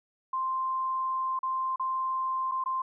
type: tone with dropouts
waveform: sine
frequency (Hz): 1046.5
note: C6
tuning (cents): 0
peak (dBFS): -27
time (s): 0.33-2.82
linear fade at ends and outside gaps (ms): 5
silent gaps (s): 1.391-1.43 / 1.76-1.796 / 2.514-2.518 / 2.64-2.659
effects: none